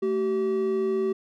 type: tone pair together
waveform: triangle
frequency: 221.5 / 383.7 Hz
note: A3 / G4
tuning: +12 / -37 cents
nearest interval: minor seventh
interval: 951 cents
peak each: -29 / -21 dBFS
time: 0.02-1.13 s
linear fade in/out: 10 ms
effects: none